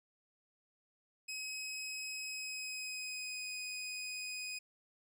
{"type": "tone with pitch glide", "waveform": "20% pulse", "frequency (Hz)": [2546, 2499], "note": ["D#7", "D#7"], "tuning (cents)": [39, 7], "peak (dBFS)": -35, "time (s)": [1.28, 4.59], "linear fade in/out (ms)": 10, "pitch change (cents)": -32, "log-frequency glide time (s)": [2.26, 3.5], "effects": []}